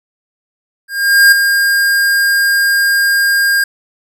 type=tone with ADSR envelope; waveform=square; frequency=1612 Hz; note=G6; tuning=48 cents sharp; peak=-3 dBFS; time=0.88-3.64 s; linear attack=440 ms; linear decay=7 ms; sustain=-7 dB; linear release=5 ms; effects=none